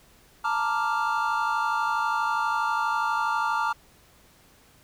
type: chord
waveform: triangle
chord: Bb major seventh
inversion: third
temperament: equal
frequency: 880 / 932.3 / 1174.7 / 1396.9 Hz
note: A5 / Bb5 / D6 / F6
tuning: 0 / 0 / 0 / 0 cents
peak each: -27 dBFS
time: 0.44-3.73 s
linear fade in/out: 10 ms
effects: pink hiss -57 dBFS RMS until 4.83 s